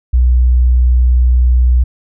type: tone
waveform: sine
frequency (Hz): 61.74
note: B1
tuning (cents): 0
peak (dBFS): -6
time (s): 0.13-1.84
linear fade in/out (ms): 10
effects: none